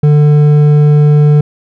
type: tone with hard clipping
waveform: triangle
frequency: 148.3 Hz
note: D3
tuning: 17 cents sharp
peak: -5 dBFS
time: 0.03-1.41 s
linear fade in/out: 5 ms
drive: 10 dB
effects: none